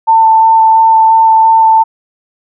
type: tone with vibrato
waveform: sine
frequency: 892 Hz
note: A5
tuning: 23 cents sharp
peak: -3 dBFS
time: 0.07-1.84 s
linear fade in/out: 20 ms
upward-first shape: square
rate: 2.9 Hz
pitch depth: 8 cents each way
effects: none